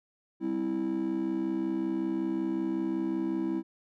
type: chord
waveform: triangle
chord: C major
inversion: second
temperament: just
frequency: 196.22 / 261.6 / 327 Hz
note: G3 / C4 / E4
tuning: +2 / 0 / -14 cents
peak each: -33 / -31 / -27 dBFS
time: 0.4-3.63 s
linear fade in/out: 50 ms
effects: tanh soft clip ceiling -21 dBFS